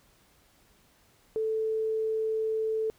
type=tone; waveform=sine; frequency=439.9 Hz; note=A4; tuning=in tune; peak=-26 dBFS; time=1.36-2.9 s; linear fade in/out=0 ms; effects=pink hiss -63 dBFS RMS until 2.98 s